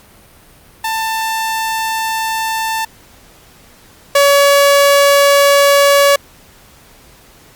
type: tone pair in turn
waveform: sawtooth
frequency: 890 / 565.2 Hz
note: A5 / C#5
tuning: +20 / +34 cents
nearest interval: minor sixth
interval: 786 cents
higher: first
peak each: -12 / -3 dBFS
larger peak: second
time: 0.84-2.85 / 4.15-6.16 s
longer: neither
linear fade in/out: 5 ms
effects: pink hiss -44 dBFS RMS until 7.55 s + Opus 48 kbps